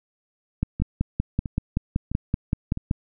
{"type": "two click trains", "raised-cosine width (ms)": 5, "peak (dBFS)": [-9, -17], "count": [13, 4], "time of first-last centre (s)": [[0.63, 2.911], [0.8, 2.774]], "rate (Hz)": [5.26, 1.52], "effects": []}